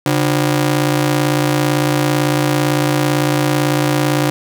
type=ring-modulated tone; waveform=sawtooth; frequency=219.7 Hz; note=A3; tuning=2 cents flat; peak=-6 dBFS; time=0.06-4.3 s; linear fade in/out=0 ms; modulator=80.9 Hz; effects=none